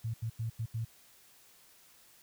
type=tone bursts at uneven times; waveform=sine; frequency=113.3 Hz; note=A#2; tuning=49 cents flat; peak=-32 dBFS; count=5; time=0.04-0.14 / 0.22-0.3 / 0.39-0.5 / 0.59-0.66 / 0.74-0.85 s; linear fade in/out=10 ms; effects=white hiss -61 dBFS RMS until 2.22 s